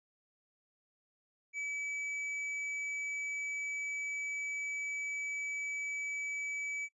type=tone with hard clipping; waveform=sine; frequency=2292 Hz; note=D7; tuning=43 cents flat; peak=-37 dBFS; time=1.53-6.89 s; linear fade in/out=50 ms; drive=5 dB; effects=noise-tail reverb RT60 0.1 s tail -22 dB re dry + resampled to 24000 Hz

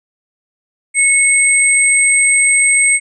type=tone pair together; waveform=sine; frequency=2200 / 8273 Hz; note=C#7 / C9; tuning=-14 / -21 cents; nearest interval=octave + major seventh; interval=2293 cents; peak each=-11 dBFS; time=0.94-3 s; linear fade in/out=50 ms; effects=none

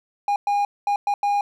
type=tone bursts at uneven times; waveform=triangle; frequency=814 Hz; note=G#5; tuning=35 cents flat; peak=-16 dBFS; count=5; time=0.28-0.36 / 0.47-0.65 / 0.87-0.96 / 1.07-1.14 / 1.23-1.41 s; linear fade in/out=2 ms; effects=none

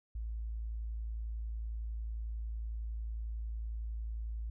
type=tone; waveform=sine; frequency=55.5 Hz; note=A1; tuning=16 cents sharp; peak=-36 dBFS; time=0.15-4.5 s; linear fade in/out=5 ms; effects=none

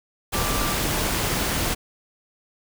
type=tone in noise; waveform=sine; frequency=1174.7 Hz; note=D6; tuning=in tune; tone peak=-31 dBFS; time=0.33-0.75 s; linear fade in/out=20 ms; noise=pink; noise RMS=-24 dBFS; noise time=0.32-1.75 s; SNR=-10 dB; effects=none

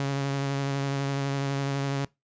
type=tone with vibrato; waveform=sawtooth; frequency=138.59 Hz; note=C#3; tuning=in tune; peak=-22 dBFS; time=0-2.05 s; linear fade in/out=2 ms; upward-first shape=sine; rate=12 Hz; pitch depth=18 cents each way; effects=noise-tail reverb RT60 0.2 s tail -22 dB re dry + resampled to 16000 Hz

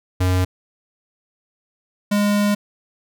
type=tone pair in turn; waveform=square; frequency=91.8 / 205.5 Hz; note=F#2 / G#3; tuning=-13 / -18 cents; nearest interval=octave + major second; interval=1395 cents; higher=second; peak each=-16 dBFS; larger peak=neither; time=0.2-0.45 / 2.11-2.55 s; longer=second; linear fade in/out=10 ms; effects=none

